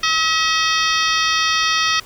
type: harmonic tone with a mistuned harmonic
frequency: 641 Hz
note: E5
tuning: 49 cents flat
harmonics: 2 / 3 / 4 / 5 / 6 / 7 / 8 / 9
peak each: -20 / -22 / -23 / -24 / -25 / -25 / -26 / -27 dBFS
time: 0.03-2 s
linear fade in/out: 5 ms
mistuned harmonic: 6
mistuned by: -100 cents
effects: pink hiss -42 dBFS RMS until 2.05 s